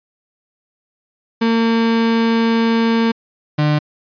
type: tone pair in turn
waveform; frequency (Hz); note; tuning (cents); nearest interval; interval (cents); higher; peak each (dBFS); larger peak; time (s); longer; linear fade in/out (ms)
35% pulse; 228.2 / 150.17; A#3 / D3; -37 / +39; perfect fifth; 724; first; -11; neither; 1.41-3.12 / 3.58-3.79; first; 10
effects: resampled to 11025 Hz